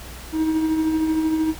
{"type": "tone with tremolo", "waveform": "triangle", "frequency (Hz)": 316.4, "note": "D#4", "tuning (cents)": 29, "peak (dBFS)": -14, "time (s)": [0.32, 1.55], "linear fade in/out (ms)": 50, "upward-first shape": "triangle", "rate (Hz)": 13, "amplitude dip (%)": 45, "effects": ["added 61 Hz sine -40 dBFS peak until 1.59 s", "pink hiss -39 dBFS RMS until 1.59 s"]}